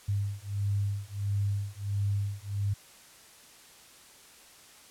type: beating tone pair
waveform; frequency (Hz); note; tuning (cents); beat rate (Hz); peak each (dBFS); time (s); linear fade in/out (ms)
sine; 100 / 101.5; G2 / G#2; +35 / -39; 1.5; -31; 0.08-2.74; 10
effects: white hiss -54 dBFS RMS until 4.9 s + low-pass 11000 Hz 12 dB/octave